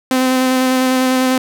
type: tone with vibrato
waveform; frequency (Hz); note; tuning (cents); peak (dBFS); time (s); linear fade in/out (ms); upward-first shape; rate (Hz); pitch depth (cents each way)
sawtooth; 257.8; C4; -26; -8; 0.11-1.38; 2; square; 10; 10
effects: none